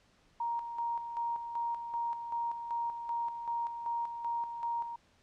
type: tone with tremolo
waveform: sine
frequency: 937 Hz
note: A#5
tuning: 9 cents sharp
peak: -31 dBFS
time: 0.4-4.96 s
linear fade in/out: 5 ms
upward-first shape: square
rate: 2.6 Hz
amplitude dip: 55%
effects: pink hiss -67 dBFS RMS until 5.22 s + low-pass 6000 Hz 12 dB/octave